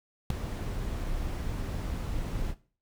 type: noise with ADSR envelope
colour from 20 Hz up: brown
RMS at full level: -18 dBFS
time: 0.3-2.55 s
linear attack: 4 ms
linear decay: 3 ms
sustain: -15 dB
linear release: 53 ms
effects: noise-tail reverb RT60 0.4 s tail -18 dB re dry